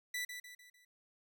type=tone with echo; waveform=sawtooth; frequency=1975.5 Hz; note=B6; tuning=in tune; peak=-33 dBFS; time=0.14-0.25 s; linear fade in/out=5 ms; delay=150 ms; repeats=4; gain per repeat=-7 dB; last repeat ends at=0.85 s; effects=none